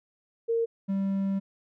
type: tone pair in turn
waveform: sine / triangle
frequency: 460 / 195.2 Hz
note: A#4 / G3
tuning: -23 / -7 cents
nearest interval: octave + minor third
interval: 1484 cents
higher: first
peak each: -23 dBFS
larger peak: neither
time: 0.48-0.66 / 0.88-1.4 s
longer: second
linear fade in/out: 20 ms
effects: none